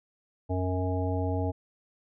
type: harmonic tone with a mistuned harmonic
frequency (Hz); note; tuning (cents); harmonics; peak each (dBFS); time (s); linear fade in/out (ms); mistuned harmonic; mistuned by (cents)
92; F#2; -9; 1 / 3 / 5 / 7 / 9; -28 / -33 / -35 / -36 / -38; 0.49-1.52; 20; 1; -24
effects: none